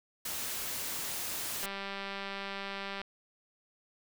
white noise, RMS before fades -37 dBFS, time 0.25-1.66 s, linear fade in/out 5 ms
click train, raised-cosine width 0.3 ms, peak -23 dBFS, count 274, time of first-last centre 1.63-3.016 s, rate 197 Hz
effects none

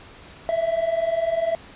triangle tone pair together, 648 / 668.1 Hz, E5 / E5, -30 / +23 cents, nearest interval minor second, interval 53 cents, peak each -23 / -20 dBFS, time 0.49-1.55 s, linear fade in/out 0 ms, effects pink hiss -45 dBFS RMS until 1.75 s + resampled to 8000 Hz

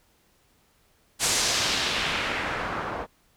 white noise with low-pass filter sweep, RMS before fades -27 dBFS, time 1.19-3.07 s, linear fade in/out 50 ms, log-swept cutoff 8400 to 890 Hz, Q 1.3, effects pink hiss -64 dBFS RMS until 3.36 s

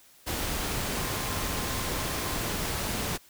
sine tone in noise, 1046.5 Hz, C6, in tune, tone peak -42 dBFS, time 0.96-2.49 s, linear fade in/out 20 ms, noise pink, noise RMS -31 dBFS, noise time 0.26-3.18 s, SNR -14 dB, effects white hiss -57 dBFS RMS until 3.29 s

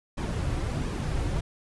brown noise with flanger, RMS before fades -29 dBFS, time 0.17-1.41 s, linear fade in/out 10 ms, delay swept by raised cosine 1.4 to 4.9 ms, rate 1.4 Hz, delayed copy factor -0.5, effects resampled to 24000 Hz

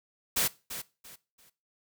white noise with echo, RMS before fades -27 dBFS, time 0.36-0.48 s, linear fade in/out 10 ms, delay 340 ms, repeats 3, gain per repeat -11 dB, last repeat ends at 1.5 s, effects noise-tail reverb RT60 0.3 s tail -19 dB re dry

